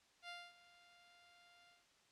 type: tone with ADSR envelope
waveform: 10% pulse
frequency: 698.5 Hz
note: F5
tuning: in tune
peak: -39 dBFS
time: 0.22-1.86 s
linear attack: 67 ms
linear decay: 240 ms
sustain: -18 dB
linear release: 180 ms
effects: white hiss -72 dBFS RMS until 2.11 s + low-pass 6000 Hz 12 dB/octave